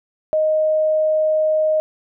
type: tone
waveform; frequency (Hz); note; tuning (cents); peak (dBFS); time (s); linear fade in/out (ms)
sine; 622.3; D#5; 0; -14; 0.33-1.8; 0
effects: none